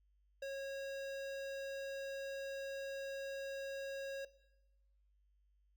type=tone with notch filter; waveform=square; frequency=547 Hz; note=C#5; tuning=23 cents flat; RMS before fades=-43 dBFS; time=0.42-4.25 s; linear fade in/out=5 ms; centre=11000 Hz; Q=0.61; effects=noise-tail reverb RT60 1.0 s tail -18 dB re dry + added 50 Hz sine -70 dBFS peak until 5.76 s